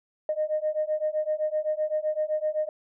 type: beating tone pair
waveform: sine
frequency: 611 / 618.8 Hz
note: D#5 / D#5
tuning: -32 / -10 cents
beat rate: 7.8 Hz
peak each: -27 dBFS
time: 0.29-2.69 s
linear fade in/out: 2 ms
effects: tanh soft clip ceiling -17 dBFS